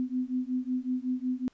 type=beating tone pair; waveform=sine; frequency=251.1 / 256.5 Hz; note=B3 / C4; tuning=+29 / -34 cents; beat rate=5.4 Hz; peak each=-31 dBFS; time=0-1.48 s; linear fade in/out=0 ms; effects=pink hiss -67 dBFS RMS until 1.53 s + resampled to 16000 Hz